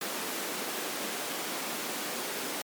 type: high-pass noise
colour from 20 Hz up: pink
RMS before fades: -35 dBFS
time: 0.01-2.62 s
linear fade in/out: 5 ms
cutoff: 230 Hz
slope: 24 dB/octave
effects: MP3 96 kbps